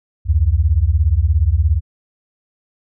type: beating tone pair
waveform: sine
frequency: 69.3 / 86.3 Hz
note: C#2 / F2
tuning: 0 / -20 cents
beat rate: 17 Hz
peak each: -14 dBFS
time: 0.25-1.81 s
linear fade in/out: 50 ms
effects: none